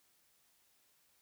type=silence; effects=white hiss -72 dBFS RMS until 1.21 s